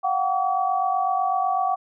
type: tone cluster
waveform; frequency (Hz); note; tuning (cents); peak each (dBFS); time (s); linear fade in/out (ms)
sine; 712 / 760 / 1140; F5 / F#5 / C#6; +33 / +46 / +48; -26 / -22 / -26; 0.03-1.76; 20
effects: none